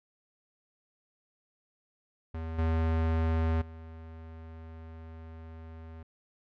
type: tone with level steps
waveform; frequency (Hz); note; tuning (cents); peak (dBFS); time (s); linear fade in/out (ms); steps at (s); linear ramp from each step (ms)
square; 81.1; E2; -28; -35 / -26 / -44; 2.34-6.03; 5; 2.58 / 3.61; 10
effects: low-pass 2000 Hz 12 dB/octave